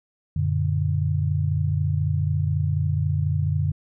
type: chord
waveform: sine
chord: Gb augmented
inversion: none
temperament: equal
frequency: 92.5 / 116.54 / 146.83 Hz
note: Gb2 / Bb2 / D3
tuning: 0 / 0 / 0 cents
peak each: -23 / -29 / -23 dBFS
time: 0.36-3.72 s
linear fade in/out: 5 ms
effects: none